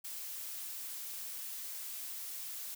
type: noise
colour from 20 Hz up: blue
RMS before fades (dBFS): -43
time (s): 0.04-2.75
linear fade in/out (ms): 10
effects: none